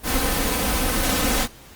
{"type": "noise with comb filter", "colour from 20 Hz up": "pink", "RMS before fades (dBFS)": -21, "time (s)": [0.03, 1.48], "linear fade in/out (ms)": 50, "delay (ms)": 3.9, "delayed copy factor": 0.7, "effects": ["pink hiss -46 dBFS RMS until 1.75 s", "Opus 24 kbps"]}